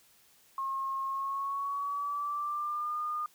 sine tone with pitch glide, 1078 to 1217 Hz, C#6 to D#6, -49 to -39 cents, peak -31 dBFS, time 0.58-3.26 s, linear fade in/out 2 ms, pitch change +210 cents, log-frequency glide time 1.07-2.99 s, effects white hiss -63 dBFS RMS until 3.34 s

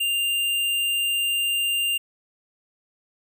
sine tone with hard clipping, 2794 Hz, F7, in tune, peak -22 dBFS, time 0-1.98 s, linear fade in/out 10 ms, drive 17 dB, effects none

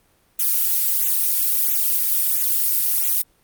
violet noise with flanger, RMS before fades -19 dBFS, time 0.39-3.22 s, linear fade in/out 5 ms, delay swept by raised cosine 0.2 to 2.5 ms, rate 1.5 Hz, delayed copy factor -0.75, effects pink hiss -60 dBFS RMS until 3.43 s + Opus 32 kbps

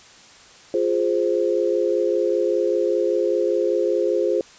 sine chord, F minor, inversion none, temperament equal with one note detuned, 350.2 / 415.3 / 523.3 Hz, F4 / Ab4 / C5, +5 / 0 / 0 cents, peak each -22 dBFS, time 0.74-4.41 s, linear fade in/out 2 ms, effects white hiss -47 dBFS RMS until 4.58 s + resampled to 16000 Hz

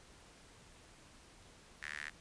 sawtooth tone with high-pass filter, 74.5 Hz, D2, 25 cents sharp, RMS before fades -45 dBFS, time 1.82-2.1 s, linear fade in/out 10 ms, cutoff 1800 Hz, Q 6.2, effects pink hiss -60 dBFS RMS until 2.2 s + resampled to 22050 Hz

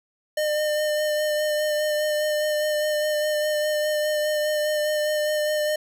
square tone with vibrato, 605 Hz, D#5, 49 cents flat, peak -22 dBFS, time 0.37-5.76 s, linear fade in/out 5 ms, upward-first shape sine, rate 4.9 Hz, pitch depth 16 cents each way, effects 9-bit

